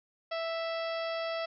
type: harmonic tone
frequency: 659.3 Hz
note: E5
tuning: in tune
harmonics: 1 / 2 / 3 / 4 / 5 / 6 / 7 / 8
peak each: -33 / -40 / -43 / -45 / -46 / -52 / -48 / -49 dBFS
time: 0.31-1.46 s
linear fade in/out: 10 ms
effects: none